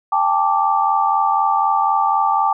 sine tone cluster, 796 / 880 / 1170 Hz, G5 / A5 / D6, +26 / 0 / -7 cents, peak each -18 dBFS, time 0.12-2.53 s, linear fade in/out 5 ms, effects none

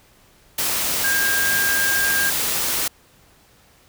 sine tone in noise, 1607 Hz, G6, 43 cents sharp, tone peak -19 dBFS, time 1.04-2.3 s, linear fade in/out 5 ms, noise white, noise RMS -22 dBFS, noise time 0.58-2.88 s, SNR 0 dB, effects pink hiss -54 dBFS RMS until 3.88 s

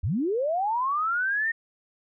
sine linear sweep, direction up, 65.41 to 1859 Hz, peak -23 dBFS, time 0.03-1.52 s, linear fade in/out 10 ms, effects none

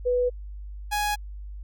sine / sawtooth tone pair in turn, 493.9 / 832.2 Hz, B4 / G#5, 0 / +3 cents, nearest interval major sixth, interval 903 cents, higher second, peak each -20 dBFS, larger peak neither, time 0.05-0.3 / 0.91-1.16 s, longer neither, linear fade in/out 20 ms, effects added 50 Hz sine -35 dBFS peak until 1.63 s

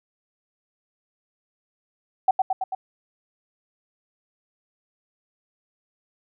sine tone with echo, 759 Hz, F#5, 44 cents sharp, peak -13 dBFS, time 2.28-2.31 s, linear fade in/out 5 ms, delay 110 ms, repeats 4, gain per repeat -3 dB, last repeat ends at 2.75 s, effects none

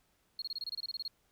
sine tone bursts, 4295 Hz, C8, 44 cents sharp, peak -34 dBFS, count 13, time 0.39-1.079 s, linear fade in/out 2 ms, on 29 ms, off 26 ms, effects tanh soft clip ceiling -32 dBFS + pink hiss -73 dBFS RMS until 1.31 s

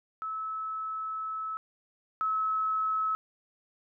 sine tone pair in turn, 1300 / 1293 Hz, E6 / E6, -24 / -34 cents, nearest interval unison, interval 10 cents, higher first, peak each -32 / -26 dBFS, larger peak second, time 0.22-1.57 / 2.21-3.15 s, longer first, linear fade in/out 0 ms, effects none

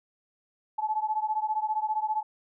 sine beating tone pair, 857 / 872 Hz, A5 / A5, -46 / -16 cents, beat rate 15 Hz, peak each -28 / -30 dBFS, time 0.78-2.23 s, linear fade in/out 10 ms, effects none

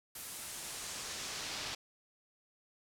brown noise with band-pass filter sweep, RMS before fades -43 dBFS, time 0.15-1.75 s, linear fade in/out 5 ms, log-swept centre 12000 to 4600 Hz, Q 1.1, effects none

